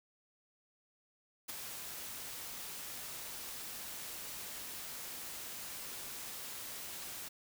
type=noise with ADSR envelope; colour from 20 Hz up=white; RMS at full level=-40 dBFS; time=1.48-7.29 s; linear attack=16 ms; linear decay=13 ms; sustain=-5 dB; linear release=13 ms; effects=none